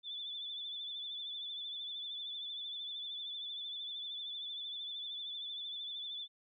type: tone with vibrato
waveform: sine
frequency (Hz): 3493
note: A7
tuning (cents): -13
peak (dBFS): -40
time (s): 0.03-6.28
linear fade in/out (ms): 50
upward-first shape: triangle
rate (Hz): 13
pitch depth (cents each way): 55
effects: none